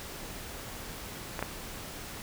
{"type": "clicks", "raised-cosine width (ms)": 0.5, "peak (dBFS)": [-18, -15], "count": 2, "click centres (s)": [1.392, 1.426], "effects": ["pink hiss -42 dBFS RMS until 2.22 s"]}